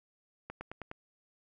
accelerating click train, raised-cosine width 0.5 ms, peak -26 dBFS, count 5, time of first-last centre 0.5-0.914 s, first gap 110 ms, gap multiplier 0.96, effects none

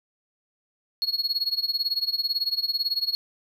triangle tone with tremolo, 4328 Hz, C#8, 42 cents flat, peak -19 dBFS, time 1.02-3.15 s, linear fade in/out 0 ms, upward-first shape sine, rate 18 Hz, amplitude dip 90%, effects none

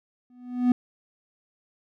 triangle tone with exponential growth, 247.5 Hz, B3, 4 cents sharp, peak -12 dBFS, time 0.3-0.72 s, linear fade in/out 2 ms, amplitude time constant 90 ms, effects none

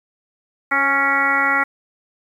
harmonic tone with a mistuned harmonic, 277.2 Hz, C#4, in tune, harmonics 1 / 2 / 3 / 4 / 5 / 6 / 7 / 8, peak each -29 / -31 / -24 / -25 / -19 / -30 / -19 / -24 dBFS, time 0.71-1.64 s, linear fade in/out 10 ms, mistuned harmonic 2, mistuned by -27 cents, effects 8-bit

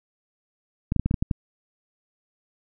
clicks, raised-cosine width 5 ms, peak -10 dBFS, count 8, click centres 0.921 / 0.963 / 0.996 / 1.06 / 1.111 / 1.142 / 1.225 / 1.312 s, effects none

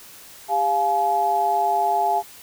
sine tone cluster, 400.5 / 700 / 850 Hz, G4 / F5 / G#5, +37 / +4 / +40 cents, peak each -29 / -21 / -20 dBFS, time 0.48-2.23 s, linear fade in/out 50 ms, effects white hiss -44 dBFS RMS until 2.42 s

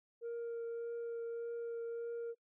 sine tone with vibrato, 466.2 Hz, A#4, in tune, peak -36 dBFS, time 0.21-2.35 s, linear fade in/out 50 ms, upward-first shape triangle, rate 1.7 Hz, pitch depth 11 cents each way, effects noise-tail reverb RT60 0.1 s tail -25 dB re dry + tanh soft clip ceiling -38 dBFS

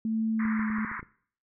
sine tone with pitch glide, 221.9 to 216.6 Hz, A3 to A3, +15 to -27 cents, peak -26 dBFS, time 0.05-0.85 s, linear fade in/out 2 ms, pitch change -42 cents, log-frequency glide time 0.34-0.66 s
white band-pass noise, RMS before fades -37 dBFS, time 0.39-1.01 s, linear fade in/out 10 ms, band 970 to 2100 Hz, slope 96 dB/octave
clicks, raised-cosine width 3 ms, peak -32 dBFS, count 7, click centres 0.453 / 0.594 / 0.702 / 0.785 / 0.915 / 0.994 / 1.029 s
effects noise-tail reverb RT60 0.5 s tail -18 dB re dry

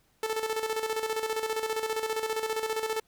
sawtooth tone with tremolo, 440 Hz, A4, in tune, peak -23 dBFS, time 0.23-3 s, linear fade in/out 2 ms, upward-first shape square, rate 15 Hz, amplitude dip 60%, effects pink hiss -68 dBFS RMS until 3.07 s

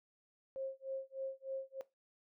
sine tone with tremolo, 535 Hz, C5, 38 cents sharp, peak -36 dBFS, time 0.56-1.81 s, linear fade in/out 0 ms, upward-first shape sine, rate 3.3 Hz, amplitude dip 100%, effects noise-tail reverb RT60 0.2 s tail -17 dB re dry

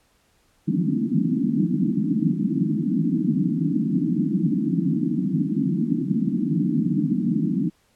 pink band-pass noise, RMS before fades -22 dBFS, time 0.67-7.7 s, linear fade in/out 10 ms, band 150 to 320 Hz, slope 96 dB/octave, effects pink hiss -63 dBFS RMS until 7.95 s + low-pass 12000 Hz 12 dB/octave

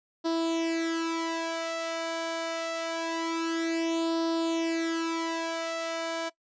sawtooth tone with flanger, 329.6 Hz, E4, in tune, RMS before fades -30 dBFS, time 0.24-6.3 s, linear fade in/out 20 ms, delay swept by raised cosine 0.22 to 1.72 ms, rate 0.25 Hz, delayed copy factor +0.75, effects noise-tail reverb RT60 0.1 s tail -20 dB re dry + resampled to 16000 Hz

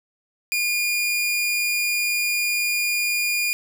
sawtooth tone, 2426 Hz, D#7, 44 cents flat, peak -17 dBFS, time 0.52-3.53 s, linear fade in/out 0 ms, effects none

